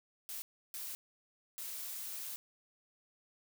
blue noise bursts at uneven times, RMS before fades -43 dBFS, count 3, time 0.29-0.42 / 0.74-0.95 / 1.58-2.36 s, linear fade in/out 0 ms, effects none

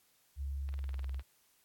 sine tone with pitch glide, 69.3 to 66.59 Hz, C#2 to C2, 0 to +31 cents, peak -35 dBFS, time 0.36-1.23 s, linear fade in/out 50 ms, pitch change -69 cents, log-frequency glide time 0.77-0.94 s
click train, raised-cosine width 0.3 ms, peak -35 dBFS, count 11, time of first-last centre 0.69-1.195 s, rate 19.8 Hz
effects white hiss -70 dBFS RMS until 1.64 s + AAC 64 kbps

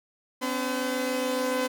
sawtooth tone cluster, 254.3 / 281.3 / 509 Hz, C4 / C#4 / C5, -49 / +26 / -48 cents, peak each -27 / -29 / -25 dBFS, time 0.41-1.68 s, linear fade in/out 20 ms, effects none

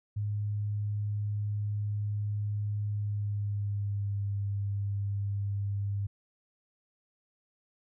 sine tone with pitch glide, 103.83 to 100.47 Hz, G#2 to G2, 0 to +43 cents, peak -29 dBFS, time 0.16-6.07 s, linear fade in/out 10 ms, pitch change -57 cents, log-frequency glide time 2.9-4.24 s, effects none

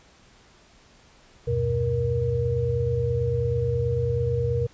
sine tone cluster, 76.6 / 93.7 / 122.9 / 472.9 Hz, D#2 / F#2 / B2 / A#4, -27 / +22 / -8 / +25 cents, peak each -32 / -30 / -25 / -25 dBFS, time 1.47-4.67 s, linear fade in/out 10 ms, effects pink hiss -55 dBFS RMS until 4.73 s + resampled to 16000 Hz

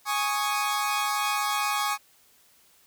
sawtooth chord, Ab suspended fourth, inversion none, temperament equal, 830.6 / 1108.7 / 1244.5 Hz, Ab5 / Db6 / Eb6, 0 / 0 / 0 cents, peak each -25 / -25 / -27 dBFS, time 0.05-1.98 s, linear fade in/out 50 ms, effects white hiss -60 dBFS RMS until 2.86 s

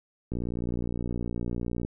click train, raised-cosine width 3 ms, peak -19 dBFS, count 92, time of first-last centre 0.32-1.849 s, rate 59.5 Hz, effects none

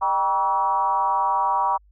sine tone with frequency modulation, 961 Hz, B5, 48 cents flat, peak -18 dBFS, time 0.01-1.78 s, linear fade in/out 20 ms, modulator 176 Hz, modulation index 1.1, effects added 50 Hz sine -52 dBFS peak until 1.91 s

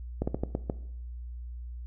slowing click train, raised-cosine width 2 ms, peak -15 dBFS, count 6, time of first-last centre 0.22-0.698 s, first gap 55 ms, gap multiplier 1.28, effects noise-tail reverb RT60 0.7 s tail -17 dB re dry + added 60 Hz sine -37 dBFS peak until 1.86 s

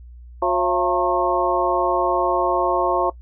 harmonic tone with a mistuned harmonic, 180 Hz, F#3, 47 cents flat, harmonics 2 / 3 / 4 / 5 / 6, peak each -23 / -23 / -23 / -23 / -23 dBFS, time 0.42-3.1 s, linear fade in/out 5 ms, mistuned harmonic 4, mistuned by -93 cents, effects noise-tail reverb RT60 0.1 s tail -20 dB re dry + added 60 Hz sine -38 dBFS peak until 3.21 s

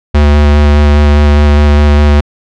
square tone with vibrato, 73.42 Hz, D2, in tune, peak -4 dBFS, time 0.14-2.21 s, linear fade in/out 10 ms, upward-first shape square, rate 4.9 Hz, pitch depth 11 cents each way, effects low-pass 4000 Hz 12 dB/octave

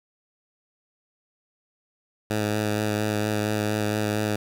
10% pulse tone with vibrato, 106.1 Hz, G#2, 38 cents sharp, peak -15 dBFS, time 2.3-4.36 s, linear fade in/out 5 ms, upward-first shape sine, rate 4.3 Hz, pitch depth 17 cents each way, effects 9-bit

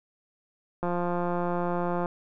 click train, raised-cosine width 1 ms, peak -16 dBFS, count 216, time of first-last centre 0.83-2.059 s, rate 175 Hz, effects none

